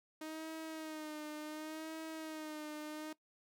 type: tone with vibrato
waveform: sawtooth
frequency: 311.1 Hz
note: D#4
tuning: in tune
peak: -39 dBFS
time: 0.21-3.13 s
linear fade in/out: 5 ms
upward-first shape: sine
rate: 0.69 Hz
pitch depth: 48 cents each way
effects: noise-tail reverb RT60 0.1 s tail -19 dB re dry